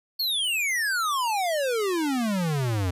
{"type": "exponential sweep", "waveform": "square", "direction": "down", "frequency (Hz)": [4450, 86.5], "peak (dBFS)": -24, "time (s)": [0.19, 2.91], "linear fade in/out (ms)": 10, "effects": ["resampled to 32000 Hz"]}